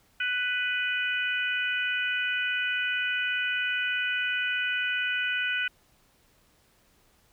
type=harmonic tone; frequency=496.1 Hz; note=B4; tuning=8 cents sharp; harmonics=3 / 4 / 5 / 6; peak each=-28 / -37 / -31 / -34 dBFS; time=0.2-5.68 s; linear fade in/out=5 ms; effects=pink hiss -64 dBFS RMS until 7.32 s